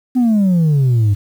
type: exponential sweep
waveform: sine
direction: down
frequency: 258.3 to 98 Hz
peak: -7 dBFS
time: 0.15-1.15 s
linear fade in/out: 20 ms
effects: tanh soft clip ceiling -9 dBFS + 7-bit